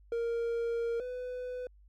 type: tone pair in turn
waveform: triangle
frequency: 466.2 / 499.7 Hz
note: A#4 / B4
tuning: 0 / +20 cents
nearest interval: minor second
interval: 120 cents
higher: second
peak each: -28 / -34 dBFS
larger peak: first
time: 0.12-1 / 1-1.67 s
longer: first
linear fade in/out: 2 ms
effects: added 50 Hz sine -56 dBFS peak until 1.88 s